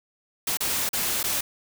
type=noise with dropouts; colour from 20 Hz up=white; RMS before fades=-26 dBFS; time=0.47-1.41 s; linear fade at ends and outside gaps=5 ms; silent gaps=0.572-0.605 / 0.891-0.931 / 1.23-1.239 s; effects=none